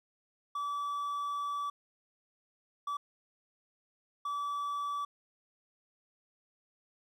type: tone bursts at uneven times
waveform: triangle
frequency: 1152 Hz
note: D6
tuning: 34 cents flat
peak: -31 dBFS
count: 3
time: 0.55-1.7 / 2.87-2.97 / 4.25-5.05 s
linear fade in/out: 5 ms
effects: 12-bit